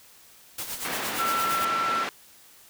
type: noise with tremolo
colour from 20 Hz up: white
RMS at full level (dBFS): -32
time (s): 0.58-1.65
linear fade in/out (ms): 5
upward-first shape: sine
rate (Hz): 8.7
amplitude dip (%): 60
type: band-pass noise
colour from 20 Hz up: white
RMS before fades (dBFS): -32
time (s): 0.85-2.09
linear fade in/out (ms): 0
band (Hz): 190 to 2300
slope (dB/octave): 12
type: tone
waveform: sine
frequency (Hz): 1344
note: E6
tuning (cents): +33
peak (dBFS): -24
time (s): 1.18-2.05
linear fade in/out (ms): 20
effects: white hiss -53 dBFS RMS until 2.69 s